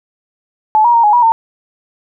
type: tone with pitch steps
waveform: sine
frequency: 863 / 952 / 930 / 837 / 965 / 906 Hz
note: A5 / A#5 / A#5 / G#5 / B5 / A#5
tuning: -34 / +36 / -4 / +13 / -40 / -50 cents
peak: -6 dBFS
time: 0.75-1.32 s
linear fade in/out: 0 ms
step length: 95 ms
effects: none